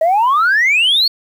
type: exponential sweep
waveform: sine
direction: up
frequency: 622.3 to 4478 Hz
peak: -8 dBFS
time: 0.01-1.08 s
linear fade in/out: 5 ms
effects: tanh soft clip ceiling -7 dBFS + 7-bit